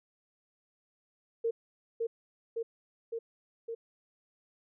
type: tone with echo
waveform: sine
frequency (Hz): 458.6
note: A#4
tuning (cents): -28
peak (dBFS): -27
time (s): 1.44-1.51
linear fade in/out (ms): 10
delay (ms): 560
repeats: 4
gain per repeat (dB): -2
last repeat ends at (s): 3.75
effects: none